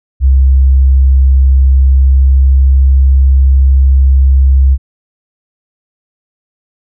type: tone with pitch glide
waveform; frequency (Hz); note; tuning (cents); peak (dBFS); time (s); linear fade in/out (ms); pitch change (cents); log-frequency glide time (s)
sine; 66.4 to 66.82; C2 to C2; +26 to +37; -3; 0.2-4.78; 50; +11; 1.71-2.93
effects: none